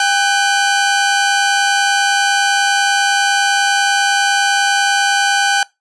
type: tone pair together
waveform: sawtooth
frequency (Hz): 801 / 1512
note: G5 / F#6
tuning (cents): +37 / +37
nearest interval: major seventh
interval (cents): 1100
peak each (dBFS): -11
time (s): 0-5.63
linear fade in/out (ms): 2
effects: noise-tail reverb RT60 0.2 s tail -22 dB re dry + resampled to 22050 Hz